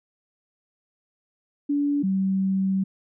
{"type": "tone pair in turn", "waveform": "sine", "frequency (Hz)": [287.4, 191.82], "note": ["D4", "G3"], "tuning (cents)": [-37, -37], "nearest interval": "perfect fifth", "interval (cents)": 700, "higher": "first", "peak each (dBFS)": -20, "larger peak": "neither", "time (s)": [[1.69, 2.03], [2.03, 2.84]], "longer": "second", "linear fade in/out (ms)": 10, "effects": []}